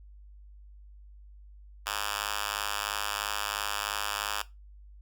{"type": "tone with high-pass filter", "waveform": "5% pulse", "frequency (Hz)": 103, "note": "G#2", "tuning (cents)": -14, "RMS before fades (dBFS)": -33, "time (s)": [1.86, 4.42], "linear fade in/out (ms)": 5, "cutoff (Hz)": 1500, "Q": 0.95, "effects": ["noise-tail reverb RT60 0.2 s tail -17 dB re dry", "added 50 Hz sine -48 dBFS peak until 5.01 s"]}